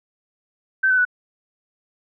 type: tone with pitch steps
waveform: sine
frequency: 1545 / 1512.3 / 1480.4 Hz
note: G6 / F#6 / F#6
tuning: -26 / +37 / 0 cents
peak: -14 dBFS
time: 0.83-1.052 s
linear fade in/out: 10 ms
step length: 74 ms
effects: none